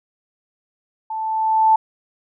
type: tone with level ramp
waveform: sine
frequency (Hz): 880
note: A5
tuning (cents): 0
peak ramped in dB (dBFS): -24 to -9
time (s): 1.1-1.76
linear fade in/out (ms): 5
effects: none

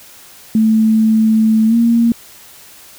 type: tone with pitch glide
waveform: sine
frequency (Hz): 220 to 232.8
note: A3 to A#3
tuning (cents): 0 to -2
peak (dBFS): -8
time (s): 0.55-2.12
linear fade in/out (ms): 2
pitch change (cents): +98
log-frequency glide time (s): 1.67-1.75
effects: white hiss -40 dBFS RMS until 2.98 s

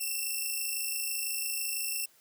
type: tone pair together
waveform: 5% pulse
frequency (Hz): 2674 / 2700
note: E7 / E7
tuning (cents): +24 / +41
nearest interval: unison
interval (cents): 17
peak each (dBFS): -25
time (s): 0-2.06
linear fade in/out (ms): 10
effects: white hiss -63 dBFS RMS until 2.2 s + high-pass 100 Hz 12 dB/octave

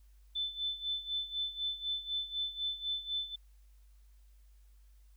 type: tone with tremolo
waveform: sine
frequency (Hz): 3520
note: A7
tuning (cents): 0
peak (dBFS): -31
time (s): 0.35-3.36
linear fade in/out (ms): 10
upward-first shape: sine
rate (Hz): 4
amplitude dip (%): 80
effects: added 50 Hz sine -57 dBFS peak until 5.16 s + white hiss -75 dBFS RMS until 5.16 s

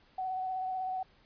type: tone with vibrato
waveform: sine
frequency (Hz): 749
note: F#5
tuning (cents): +21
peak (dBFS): -32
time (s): 0.18-1.03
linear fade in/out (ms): 5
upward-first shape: sine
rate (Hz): 16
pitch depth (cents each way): 20
effects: pink hiss -64 dBFS RMS until 1.25 s + resampled to 11025 Hz

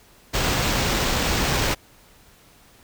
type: noise with sample-and-hold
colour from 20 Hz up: pink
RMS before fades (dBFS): -22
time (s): 0.33-1.75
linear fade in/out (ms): 20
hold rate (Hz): 11025
effects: pink hiss -53 dBFS RMS until 2.83 s

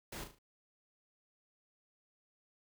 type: noise with echo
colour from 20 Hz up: pink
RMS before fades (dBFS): -45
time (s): 0.12-0.24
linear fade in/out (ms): 5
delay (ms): 37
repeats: 4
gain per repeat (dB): -7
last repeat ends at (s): 0.388
effects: none

